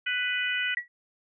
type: harmonic tone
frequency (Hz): 495.9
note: B4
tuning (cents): +7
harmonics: 3 / 4 / 5 / 6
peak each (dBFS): -30 / -31 / -32 / -33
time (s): 0.06-0.75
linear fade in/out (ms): 10
type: tone with exponential decay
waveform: sine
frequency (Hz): 1933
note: B6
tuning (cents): -38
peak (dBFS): -22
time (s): 0.77-0.88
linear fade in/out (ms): 2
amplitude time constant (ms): 23
effects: none